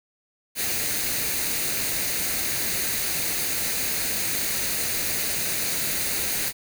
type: noise with comb filter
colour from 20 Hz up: white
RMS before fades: -26 dBFS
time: 0.55-6.53 s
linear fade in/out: 50 ms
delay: 0.46 ms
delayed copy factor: +0.5
effects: none